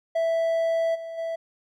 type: tone with level steps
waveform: triangle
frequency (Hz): 659.3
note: E5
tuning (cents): 0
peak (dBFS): -19 / -31 / -25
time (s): 0.15-1.36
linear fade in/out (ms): 10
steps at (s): 0.94 / 1.17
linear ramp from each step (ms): 20
effects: none